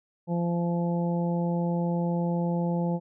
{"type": "harmonic tone", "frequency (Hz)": 172, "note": "F3", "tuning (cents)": -26, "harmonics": [1, 2, 3, 4, 5], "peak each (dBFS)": [-25, -35, -33, -40, -37], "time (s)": [0.27, 3], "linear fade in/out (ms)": 50, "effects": []}